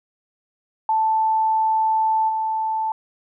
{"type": "tone with level steps", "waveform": "sine", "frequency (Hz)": 880, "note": "A5", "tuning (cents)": 0, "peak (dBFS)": [-16, -20], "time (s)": [0.89, 2.92], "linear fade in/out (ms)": 2, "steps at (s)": 2.28, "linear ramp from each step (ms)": 20, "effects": []}